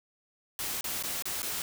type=noise with dropouts; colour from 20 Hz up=white; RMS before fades=-34 dBFS; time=0.59-1.62 s; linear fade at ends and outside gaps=1 ms; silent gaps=0.81-0.842 / 1.026-1.036 / 1.223-1.255 / 1.42-1.429 s; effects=none